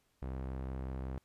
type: tone with low-pass filter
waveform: sawtooth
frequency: 65.41 Hz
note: C2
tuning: in tune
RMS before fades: -40 dBFS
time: 0.22-1.18 s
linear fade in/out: 0 ms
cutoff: 1400 Hz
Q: 0.53
effects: pink hiss -75 dBFS RMS until 1.24 s + resampled to 32000 Hz